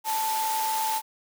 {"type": "tone in noise", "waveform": "sine", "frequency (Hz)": 880, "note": "A5", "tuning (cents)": 0, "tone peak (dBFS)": -25, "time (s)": [0.04, 1.02], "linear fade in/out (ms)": 50, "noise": "white", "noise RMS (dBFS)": -32, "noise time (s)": [0.04, 1.02], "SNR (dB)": 4, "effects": ["high-pass 400 Hz 12 dB/octave"]}